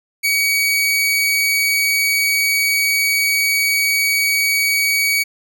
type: tone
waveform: sawtooth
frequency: 2259 Hz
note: C#7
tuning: 32 cents sharp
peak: -11 dBFS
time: 0.23-5.24 s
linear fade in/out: 20 ms
effects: none